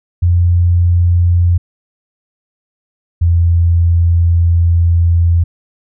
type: tone pair in turn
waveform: sine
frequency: 87.31 / 85.07 Hz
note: F2 / F2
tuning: 0 / -45 cents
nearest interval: unison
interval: 45 cents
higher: first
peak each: -7 dBFS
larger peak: neither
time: 0.22-1.58 / 3.21-5.44 s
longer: second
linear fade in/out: 10 ms
effects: none